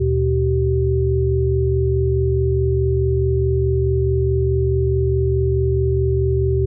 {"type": "tone cluster", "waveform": "sine", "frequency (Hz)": [76, 120.7, 385], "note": ["D#2", "B2", "G4"], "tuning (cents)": [-40, -39, -31], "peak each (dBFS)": -19, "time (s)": [0, 6.66], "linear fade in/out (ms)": 10, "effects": []}